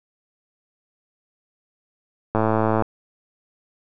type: click train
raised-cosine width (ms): 1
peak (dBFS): -6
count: 53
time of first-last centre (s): 2.35-2.823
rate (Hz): 110
effects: none